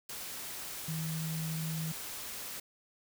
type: tone in noise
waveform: sine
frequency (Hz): 160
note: D#3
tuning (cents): +49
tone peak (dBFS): -34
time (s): 0.88-1.92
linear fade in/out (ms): 5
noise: white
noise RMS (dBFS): -42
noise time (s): 0.09-2.6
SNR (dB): +5
effects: none